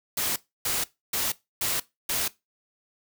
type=noise bursts; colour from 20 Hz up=white; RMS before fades=-27 dBFS; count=5; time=0.17-2.28 s; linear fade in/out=5 ms; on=190 ms; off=290 ms; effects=noise-tail reverb RT60 0.2 s tail -19 dB re dry